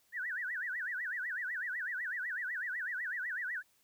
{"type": "tone with vibrato", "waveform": "sine", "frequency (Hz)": 1696, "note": "G#6", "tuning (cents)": 36, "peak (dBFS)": -35, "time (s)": [0.12, 3.63], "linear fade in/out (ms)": 50, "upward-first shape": "sine", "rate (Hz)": 8, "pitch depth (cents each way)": 260, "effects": ["white hiss -71 dBFS RMS until 3.83 s"]}